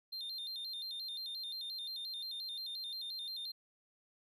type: tone with vibrato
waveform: triangle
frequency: 3889 Hz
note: B7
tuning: 27 cents flat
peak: -39 dBFS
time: 0.12-3.52 s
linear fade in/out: 10 ms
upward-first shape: square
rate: 5.7 Hz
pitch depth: 120 cents each way
effects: none